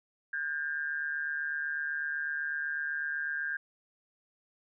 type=tone with amplitude modulation; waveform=sine; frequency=1606 Hz; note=G6; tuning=41 cents sharp; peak=-28 dBFS; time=0.33-3.57 s; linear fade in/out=5 ms; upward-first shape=sine; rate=148 Hz; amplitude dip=70%; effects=none